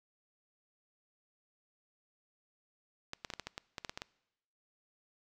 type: clicks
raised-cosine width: 0.2 ms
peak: -22 dBFS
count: 12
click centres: 3.134 / 3.248 / 3.302 / 3.337 / 3.397 / 3.47 / 3.579 / 3.782 / 3.848 / 3.895 / 3.975 / 4.019 s
effects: noise-tail reverb RT60 0.9 s tail -23 dB re dry